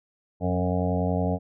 harmonic tone with a mistuned harmonic, 90.7 Hz, F#2, 34 cents flat, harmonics 1 / 2 / 3 / 5 / 6 / 7 / 8 / 9, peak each -27 / -27 / -31 / -32 / -34 / -32 / -34 / -38 dBFS, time 0.4-1.39 s, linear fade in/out 50 ms, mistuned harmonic 2, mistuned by -26 cents, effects none

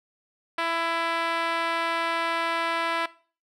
5% pulse tone with band-pass filter, 332.9 Hz, E4, 17 cents sharp, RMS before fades -27 dBFS, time 0.58-3.06 s, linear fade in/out 5 ms, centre 1000 Hz, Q 0.75, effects noise-tail reverb RT60 0.4 s tail -19 dB re dry

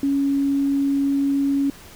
sine tone, 278.2 Hz, C#4, 6 cents sharp, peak -17 dBFS, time 0.03-1.7 s, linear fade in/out 2 ms, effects pink hiss -44 dBFS RMS until 1.95 s

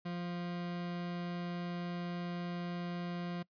40% pulse tone, 174.9 Hz, F3, 3 cents sharp, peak -36 dBFS, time 0.05-3.43 s, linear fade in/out 10 ms, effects noise-tail reverb RT60 0.1 s tail -23 dB re dry + resampled to 11025 Hz

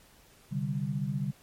sine chord, C suspended second, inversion none, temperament equal with one note detuned, 131.49 / 146.83 / 196 Hz, C3 / D3 / G3, +9 / 0 / 0 cents, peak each -34 / -32 / -34 dBFS, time 0.51-1.32 s, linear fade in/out 20 ms, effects pink hiss -59 dBFS RMS until 1.42 s + MP3 64 kbps

